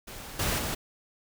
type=noise with level steps; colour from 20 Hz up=pink; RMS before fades=-42 / -28 / -32 dBFS; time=0.07-0.75 s; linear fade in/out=10 ms; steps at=0.39 / 0.58 s; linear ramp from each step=5 ms; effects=none